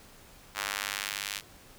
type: tone with high-pass filter sweep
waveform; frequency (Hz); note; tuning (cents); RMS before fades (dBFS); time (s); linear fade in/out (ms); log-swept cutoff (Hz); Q
square; 50.1; G1; +38; -35; 0.54-1.42; 50; 1300 to 2700; 0.94
effects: pink hiss -54 dBFS RMS until 1.78 s